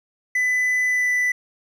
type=tone with pitch glide; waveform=triangle; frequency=2000 to 1987.3 Hz; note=B6 to B6; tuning=+21 to +10 cents; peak=-16 dBFS; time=0.35-1.32 s; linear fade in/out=5 ms; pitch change=-11 cents; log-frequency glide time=0.87-1.09 s; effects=none